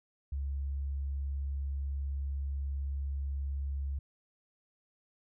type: tone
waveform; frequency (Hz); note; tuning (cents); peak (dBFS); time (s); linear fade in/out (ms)
sine; 69.3; C#2; 0; -32; 0.32-3.99; 5
effects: none